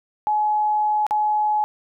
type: tone with dropouts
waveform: sine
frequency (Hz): 847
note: G#5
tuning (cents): +34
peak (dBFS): -17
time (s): 0.27-1.64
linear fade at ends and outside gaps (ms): 0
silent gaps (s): 1.066-1.109
effects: none